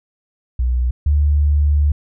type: tone pair in turn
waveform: sine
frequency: 61.74 / 73.32 Hz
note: B1 / D2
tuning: 0 / -2 cents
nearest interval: minor third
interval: 298 cents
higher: second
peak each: -14 / -11 dBFS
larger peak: second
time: 0.59-0.91 / 1.06-1.92 s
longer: second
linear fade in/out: 5 ms
effects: none